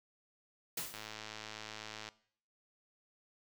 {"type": "noise with exponential decay", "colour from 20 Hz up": "white", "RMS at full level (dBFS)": -36, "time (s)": [0.77, 1.16], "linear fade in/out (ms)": 5, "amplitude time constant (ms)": 84}
{"type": "click train", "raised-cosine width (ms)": 0.2, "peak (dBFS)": -27, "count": 125, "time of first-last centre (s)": [0.94, 2.088], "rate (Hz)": 108}
{"effects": ["noise-tail reverb RT60 0.6 s tail -20 dB re dry"]}